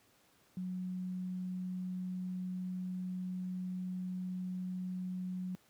sine tone, 183.3 Hz, F#3, 16 cents flat, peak -36 dBFS, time 0.57-5.55 s, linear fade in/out 0 ms, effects pink hiss -68 dBFS RMS until 5.69 s + high-pass 100 Hz 12 dB/octave

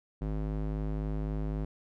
square tone with band-pass filter, 51.91 Hz, G#1, in tune, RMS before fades -33 dBFS, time 0.21-1.65 s, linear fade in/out 5 ms, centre 190 Hz, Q 0.58, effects none

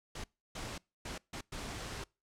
pink noise bursts at uneven times, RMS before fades -42 dBFS, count 5, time 0.15-0.24 / 0.55-0.78 / 1.05-1.18 / 1.33-1.41 / 1.52-2.04 s, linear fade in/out 5 ms, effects noise-tail reverb RT60 0.3 s tail -26 dB re dry + low-pass 8000 Hz 12 dB/octave

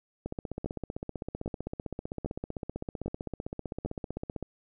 two click trains, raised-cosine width 2 ms, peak -20 / -21 dBFS, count 5 / 66, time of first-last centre 0.66-3.86 / 0.26-4.427 s, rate 1.25 / 15.6 Hz, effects none

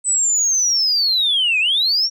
sine linear two-way sweep, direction down then up, 8110 to 2424 to 5680 Hz, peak -13 dBFS, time 0.04-2.1 s, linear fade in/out 50 ms, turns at 1.59 s, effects tanh soft clip ceiling -10 dBFS

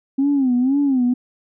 sine tone with vibrato, 264.7 Hz, C4, 20 cents sharp, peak -13 dBFS, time 0.18-1.14 s, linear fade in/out 10 ms, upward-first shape sine, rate 2 Hz, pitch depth 140 cents each way, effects tanh soft clip ceiling -10 dBFS

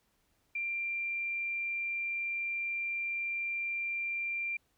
sine tone, 2373 Hz, D7, 17 cents sharp, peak -32 dBFS, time 0.55-4.57 s, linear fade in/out 5 ms, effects pink hiss -74 dBFS RMS until 4.77 s

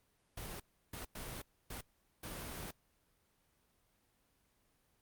pink noise bursts at uneven times, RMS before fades -45 dBFS, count 5, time 0.37-0.6 / 0.93-1.05 / 1.15-1.42 / 1.7-1.81 / 2.23-2.71 s, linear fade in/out 5 ms, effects pink hiss -75 dBFS RMS until 5.01 s + Opus 32 kbps

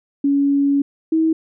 sine tone pair in turn, 281 / 321.1 Hz, C#4 / E4, +24 / -45 cents, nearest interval major second, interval 231 cents, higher second, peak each -13 dBFS, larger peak neither, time 0.24-0.82 / 1.12-1.33 s, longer first, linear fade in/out 5 ms, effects none

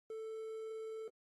triangle tone with quantisation, 441.6 Hz, A4, 6 cents sharp, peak -40 dBFS, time 0.1-1.08 s, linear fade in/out 2 ms, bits 11, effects AAC 32 kbps

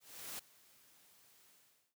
white noise with ADSR envelope, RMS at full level -44 dBFS, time 0-1.95 s, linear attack 390 ms, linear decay 5 ms, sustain -22 dB, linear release 430 ms, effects high-pass 80 Hz 12 dB/octave

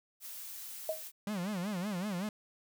blue noise, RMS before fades -45 dBFS, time 0.2-1.12 s, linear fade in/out 50 ms
sine tone with exponential decay, 633 Hz, D#5, 30 cents sharp, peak -27 dBFS, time 0.89-1.03 s, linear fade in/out 2 ms, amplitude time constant 30 ms
45% pulse tone with vibrato, 192.7 Hz, G3, 29 cents flat, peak -34 dBFS, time 1.27-2.29 s, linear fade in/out 2 ms, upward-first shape sine, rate 5.3 Hz, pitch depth 190 cents each way
effects none

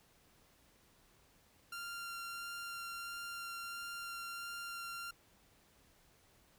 sawtooth tone with vibrato, 1386 Hz, F6, 14 cents flat, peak -39 dBFS, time 1.72-5.11 s, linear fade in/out 5 ms, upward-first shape sine, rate 1.5 Hz, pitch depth 8 cents each way, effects pink hiss -68 dBFS RMS until 6.58 s

